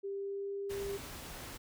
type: tone with pitch glide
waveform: sine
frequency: 395.8 to 398.3 Hz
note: G4 to G4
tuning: +17 to +28 cents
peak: -36 dBFS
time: 0.03-0.98 s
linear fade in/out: 20 ms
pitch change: +11 cents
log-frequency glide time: 0.15-0.52 s
type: noise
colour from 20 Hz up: pink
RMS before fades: -46 dBFS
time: 0.69-1.58 s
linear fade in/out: 20 ms
effects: none